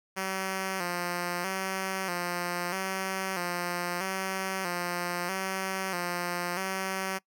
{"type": "tone with vibrato", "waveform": "5% pulse", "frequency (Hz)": 183.1, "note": "F#3", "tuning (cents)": -18, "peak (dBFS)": -19, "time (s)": [0.16, 7.19], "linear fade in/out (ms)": 20, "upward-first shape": "square", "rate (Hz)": 0.78, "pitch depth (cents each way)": 70, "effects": ["noise-tail reverb RT60 0.1 s tail -22 dB re dry"]}